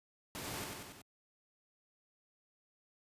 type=noise with echo; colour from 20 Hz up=pink; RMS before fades=-43 dBFS; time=0.35-0.64 s; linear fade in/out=0 ms; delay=94 ms; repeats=4; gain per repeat=-3 dB; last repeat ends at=1.016 s; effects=high-pass 80 Hz 12 dB/octave + resampled to 32000 Hz